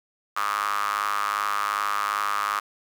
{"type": "tone with high-pass filter", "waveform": "sawtooth", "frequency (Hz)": 102.6, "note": "G#2", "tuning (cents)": -21, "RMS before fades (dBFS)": -26, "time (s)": [0.36, 2.6], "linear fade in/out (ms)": 10, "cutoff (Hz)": 1200, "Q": 7.7, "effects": ["8-bit"]}